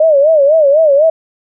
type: tone with vibrato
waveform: sine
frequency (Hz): 598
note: D5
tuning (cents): +31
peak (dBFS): -5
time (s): 0-1.1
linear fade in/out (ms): 5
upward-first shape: sine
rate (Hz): 4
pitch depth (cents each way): 150
effects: none